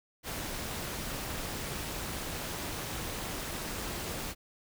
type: noise with amplitude modulation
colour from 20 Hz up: pink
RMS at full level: -35 dBFS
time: 0.23-4.35 s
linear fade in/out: 50 ms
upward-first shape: sine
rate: 264 Hz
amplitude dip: 55%
effects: none